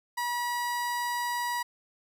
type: tone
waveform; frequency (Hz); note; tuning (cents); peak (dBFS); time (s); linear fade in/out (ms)
30% pulse; 966; B5; -39; -26; 0.17-1.63; 10
effects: none